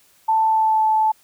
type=tone with pitch glide; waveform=sine; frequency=884 to 871.8 Hz; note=A5 to A5; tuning=+8 to -16 cents; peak=-14 dBFS; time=0.28-1.12 s; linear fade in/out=10 ms; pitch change=-24 cents; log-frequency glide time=0.43-0.86 s; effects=white hiss -56 dBFS RMS until 1.23 s